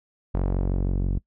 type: tone with low-pass filter sweep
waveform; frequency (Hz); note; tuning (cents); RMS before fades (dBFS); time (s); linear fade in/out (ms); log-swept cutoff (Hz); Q
sawtooth; 46.25; F#1; 0; -24; 0.34-1.19; 10; 890 to 240; 0.78
effects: noise-tail reverb RT60 0.1 s tail -23 dB re dry